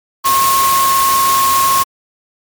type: tone in noise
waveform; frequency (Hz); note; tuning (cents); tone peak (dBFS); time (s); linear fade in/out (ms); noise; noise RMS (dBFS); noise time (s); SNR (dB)
sine; 1082; C#6; -42; -10; 0.24-1.84; 20; white; -17; 0.24-1.84; +4
effects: MP3 96 kbps